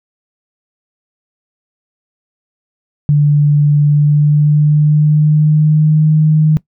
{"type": "tone with pitch glide", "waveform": "sine", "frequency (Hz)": [146.83, 154.75], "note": ["D3", "D#3"], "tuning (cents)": [0, -9], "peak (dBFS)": -6, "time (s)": [3.09, 6.57], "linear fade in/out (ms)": 0, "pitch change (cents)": 91, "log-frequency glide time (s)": [3.85, 6.09], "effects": ["noise-tail reverb RT60 0.1 s tail -20 dB re dry"]}